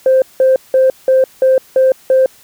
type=tone bursts; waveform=sine; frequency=523.3 Hz; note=C5; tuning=in tune; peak=-5 dBFS; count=7; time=0.06-2.26 s; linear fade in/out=2 ms; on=160 ms; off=180 ms; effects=tanh soft clip ceiling -3 dBFS + white hiss -45 dBFS RMS until 2.43 s